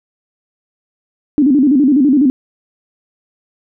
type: tone with vibrato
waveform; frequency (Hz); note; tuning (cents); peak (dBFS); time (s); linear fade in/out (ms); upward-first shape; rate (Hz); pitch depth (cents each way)
sine; 275.8; C#4; -9; -7; 1.38-2.3; 0; square; 12; 130
effects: none